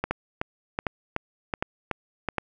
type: two click trains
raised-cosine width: 0.5 ms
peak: -11 / -10 dBFS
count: 7 / 4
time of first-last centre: 0.04-2.287 / 0.11-2.383 s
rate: 2.67 / 1.32 Hz
effects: none